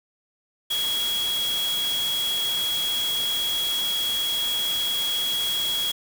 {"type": "tone in noise", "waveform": "sine", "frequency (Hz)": 3322, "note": "G#7", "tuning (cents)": 0, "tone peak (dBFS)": -23, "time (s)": [0.7, 5.92], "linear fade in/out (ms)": 10, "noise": "white", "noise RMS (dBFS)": -32, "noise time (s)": [0.7, 5.92], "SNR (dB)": 6, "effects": []}